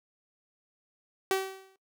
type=tone with exponential decay; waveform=sawtooth; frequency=383.1 Hz; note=G4; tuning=40 cents flat; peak=-19 dBFS; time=1.31-1.76 s; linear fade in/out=1 ms; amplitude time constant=96 ms; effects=noise-tail reverb RT60 0.1 s tail -18 dB re dry